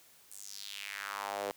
sawtooth tone with high-pass filter sweep, 100.5 Hz, G2, 44 cents sharp, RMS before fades -41 dBFS, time 0.31-1.51 s, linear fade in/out 0 ms, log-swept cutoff 9100 to 470 Hz, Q 2.8, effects white hiss -61 dBFS RMS until 1.56 s + high-pass 60 Hz 12 dB/octave

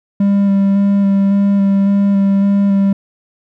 triangle tone with vibrato, 198.4 Hz, G3, 21 cents sharp, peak -7 dBFS, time 0.2-2.93 s, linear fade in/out 5 ms, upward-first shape square, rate 1.8 Hz, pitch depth 12 cents each way, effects none

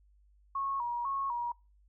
sine tone with vibrato, 1023 Hz, C6, 39 cents flat, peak -31 dBFS, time 0.55-1.52 s, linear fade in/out 5 ms, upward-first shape square, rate 2 Hz, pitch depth 120 cents each way, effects noise-tail reverb RT60 0.3 s tail -24 dB re dry + added 50 Hz sine -61 dBFS peak until 1.88 s

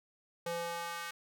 square tone with high-pass filter sweep, 170 Hz, F3, 46 cents flat, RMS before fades -39 dBFS, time 0.46-1.11 s, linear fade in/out 5 ms, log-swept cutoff 410 to 1500 Hz, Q 1.5, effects none

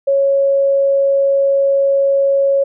sine tone, 552 Hz, C#5, 7 cents flat, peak -10 dBFS, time 0.07-2.64 s, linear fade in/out 10 ms, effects none

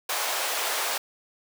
pink high-pass noise, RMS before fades -28 dBFS, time 0.09-0.98 s, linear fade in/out 5 ms, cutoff 540 Hz, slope 24 dB/octave, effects none

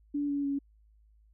sine tone with pitch steps, 288.5 / 284 / 279.6 Hz, D4 / C#4 / C#4, -31 / +42 / +15 cents, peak -28 dBFS, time 0.14-0.59 s, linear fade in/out 10 ms, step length 150 ms, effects added 53 Hz sine -59 dBFS peak until 1.33 s

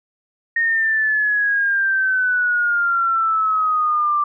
sine exponential sweep, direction down, 1854 to 1174.7 Hz, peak -15 dBFS, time 0.56-4.24 s, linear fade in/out 5 ms, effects none

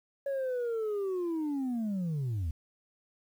sine linear sweep, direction down, 561 to 73.3 Hz, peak -27 dBFS, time 0.26-2.51 s, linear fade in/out 5 ms, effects tanh soft clip ceiling -29 dBFS + 10-bit

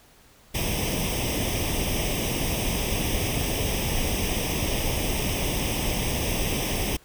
pink noise with comb filter, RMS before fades -26 dBFS, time 0.54-6.97 s, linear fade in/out 10 ms, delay 0.35 ms, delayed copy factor +0.8, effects pink hiss -55 dBFS RMS until 7.04 s

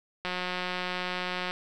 click train, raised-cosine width 0.3 ms, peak -16 dBFS, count 229, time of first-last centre 0.25-1.51 s, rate 181 Hz, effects none

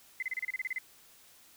sine tone bursts, 2045 Hz, C7, 40 cents flat, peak -31 dBFS, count 11, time 0.2-0.785 s, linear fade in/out 2 ms, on 25 ms, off 31 ms, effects white hiss -59 dBFS RMS until 1.56 s

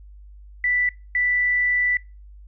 sine tone bursts at uneven times, 1975.5 Hz, B6, in tune, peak -18 dBFS, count 2, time 0.64-0.89 / 1.15-1.97 s, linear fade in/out 2 ms, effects noise-tail reverb RT60 0.3 s tail -24 dB re dry + added 50 Hz sine -41 dBFS peak until 2.47 s

